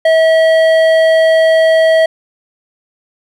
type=tone with hard clipping; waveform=sine; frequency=645 Hz; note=E5; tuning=38 cents flat; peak=-8 dBFS; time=0.05-2.06 s; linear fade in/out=5 ms; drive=10 dB; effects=none